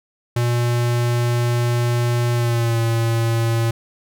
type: tone with pitch glide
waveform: square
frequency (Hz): 120 to 114.98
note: B2 to A#2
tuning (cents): -49 to -23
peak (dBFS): -17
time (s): 0.36-3.71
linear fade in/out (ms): 5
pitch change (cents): -74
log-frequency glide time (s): 2.34-2.8
effects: none